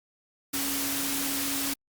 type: tone in noise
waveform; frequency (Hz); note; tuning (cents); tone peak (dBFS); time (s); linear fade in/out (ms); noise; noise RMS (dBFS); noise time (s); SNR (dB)
sine; 277.2; C#4; 0; -34; 0.53-1.74; 10; white; -30; 0.53-1.74; -7
effects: Opus 48 kbps